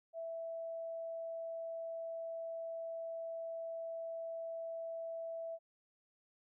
sine tone, 660 Hz, E5, 2 cents sharp, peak -40 dBFS, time 0.13-5.59 s, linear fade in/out 50 ms, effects none

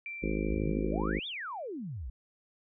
sine tone with exponential decay, 2349 Hz, D7, in tune, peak -36 dBFS, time 0.06-1.67 s, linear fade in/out 1 ms, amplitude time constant 350 ms
harmonic tone, 52.7 Hz, G#1, 26 cents sharp, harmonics 1 / 3 / 4 / 5 / 6 / 7 / 8 / 9 / 10, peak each -34 / -38 / -36 / -39 / -36 / -38 / -40 / -43 / -43 dBFS, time 0.22-1.2 s, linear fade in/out 20 ms
sine exponential two-way sweep, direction up then down, 53 to 3711 to 53 Hz, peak -36 dBFS, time 0.49-2.1 s, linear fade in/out 5 ms, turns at 1.27 s
effects none

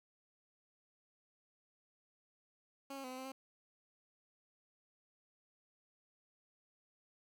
15% pulse tone with pitch steps, 274.5 / 271.8 / 254.9 / 257 / 261.5 / 266.3 Hz, C#4 / C#4 / C4 / C4 / C4 / C4, -17 / -34 / -45 / -31 / -1 / +31 cents, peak -38 dBFS, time 2.9-3.32 s, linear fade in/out 5 ms, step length 70 ms, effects none

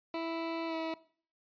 20% pulse tone with pitch glide, 329.6 to 323.8 Hz, E4 to E4, 0 to -31 cents, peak -29 dBFS, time 0.14-0.94 s, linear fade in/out 2 ms, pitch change -31 cents, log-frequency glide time 0.67-0.75 s, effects noise-tail reverb RT60 0.5 s tail -20 dB re dry + resampled to 11025 Hz

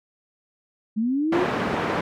sine linear sweep, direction up, 207.7 to 374.1 Hz, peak -20 dBFS, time 0.96-1.45 s, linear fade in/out 20 ms
pink band-pass noise, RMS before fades -25 dBFS, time 1.32-2.01 s, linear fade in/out 5 ms, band 190 to 1700 Hz, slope 12 dB/octave
effects none

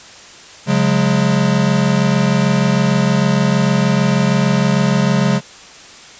square chord, C# suspended fourth, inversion none, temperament equal with one note detuned, 138.59 / 181.19 / 207.7 Hz, C#3 / F#3 / G#3, 0 / -36 / 0 cents, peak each -17 dBFS, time 0.66-5.41 s, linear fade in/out 50 ms, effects white hiss -38 dBFS RMS until 6.19 s + resampled to 16000 Hz

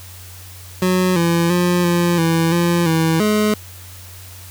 25% pulse tone with pitch steps, 183.6 / 169.2 / 177 / 173.4 / 164.8 / 172.2 / 162.3 / 212 Hz, F#3 / E3 / F3 / F3 / E3 / F3 / E3 / G#3, -13 / +45 / +23 / -12 / 0 / -24 / -27 / +36 cents, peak -10 dBFS, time 0.82-3.54 s, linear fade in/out 2 ms, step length 340 ms, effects added 91 Hz sine -37 dBFS peak until 4.5 s + white hiss -40 dBFS RMS until 4.5 s

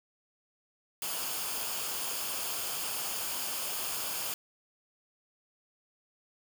white noise with comb filter, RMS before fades -35 dBFS, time 1.02-4.34 s, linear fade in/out 2 ms, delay 0.51 ms, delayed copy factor -0.5, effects none

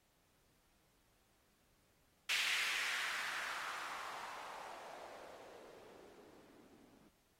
violet noise with low-pass filter sweep, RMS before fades -45 dBFS, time 2.29-7.09 s, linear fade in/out 5 ms, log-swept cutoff 2600 to 240 Hz, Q 2.4, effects pink hiss -75 dBFS RMS until 7.39 s + AAC 48 kbps

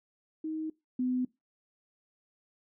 sine tone pair in turn, 314.7 / 252.5 Hz, D#4 / B3, +20 / +39 cents, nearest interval major third, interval 381 cents, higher first, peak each -32 / -27 dBFS, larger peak second, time 0.44-0.7 / 0.99-1.25 s, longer neither, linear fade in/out 5 ms, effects noise-tail reverb RT60 0.2 s tail -21 dB re dry

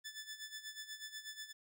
15% pulse tone with tremolo, 1745 Hz, A6, 15 cents flat, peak -37 dBFS, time 0.04-1.53 s, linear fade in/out 20 ms, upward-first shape sine, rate 8.2 Hz, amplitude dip 75%, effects none

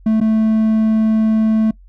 triangle tone with dropouts, 219.5 Hz, A3, 4 cents flat, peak -9 dBFS, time 0.06-1.71 s, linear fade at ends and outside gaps 5 ms, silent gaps 0.203-0.211 s, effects noise-tail reverb RT60 0.1 s tail -22 dB re dry + added 45 Hz sine -40 dBFS peak until 1.88 s

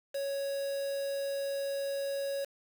triangle tone with quantisation, 554.4 Hz, C#5, in tune, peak -30 dBFS, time 0.14-2.45 s, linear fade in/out 10 ms, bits 7, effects none

